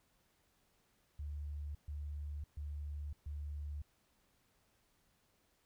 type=tone bursts; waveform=sine; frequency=73.42 Hz; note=D2; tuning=in tune; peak=-40 dBFS; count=4; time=1.19-3.82 s; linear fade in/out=5 ms; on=560 ms; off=130 ms; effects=pink hiss -75 dBFS RMS until 5.65 s